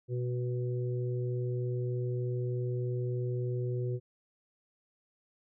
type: harmonic tone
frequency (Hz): 123.3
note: B2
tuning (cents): -2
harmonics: 1 / 3 / 4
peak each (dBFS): -31 / -37 / -43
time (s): 0.08-4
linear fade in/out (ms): 50
effects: none